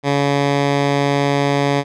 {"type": "tone", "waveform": "10% pulse", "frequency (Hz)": 141.5, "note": "C#3", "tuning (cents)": 36, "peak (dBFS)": -6, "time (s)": [0.03, 1.84], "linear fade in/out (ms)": 50, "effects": ["low-pass 5000 Hz 12 dB/octave"]}